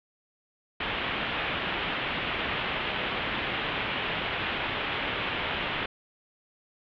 white low-pass noise, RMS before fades -31 dBFS, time 0.8-5.86 s, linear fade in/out 5 ms, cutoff 3300 Hz, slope 48 dB/octave, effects none

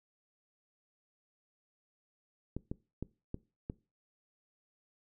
clicks, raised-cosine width 3 ms, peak -24 dBFS, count 5, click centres 2.566 / 2.715 / 3.026 / 3.344 / 3.699 s, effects noise-tail reverb RT60 0.3 s tail -21 dB re dry

